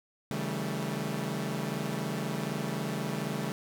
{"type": "chord", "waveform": "sawtooth", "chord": "A dominant seventh", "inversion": "first", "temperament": "equal with one note detuned", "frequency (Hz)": [138.59, 161.24, 196, 220], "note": ["C#3", "E3", "G3", "A3"], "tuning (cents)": [0, -38, 0, 0], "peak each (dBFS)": -33, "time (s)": [0.31, 3.52], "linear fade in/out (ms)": 0, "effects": []}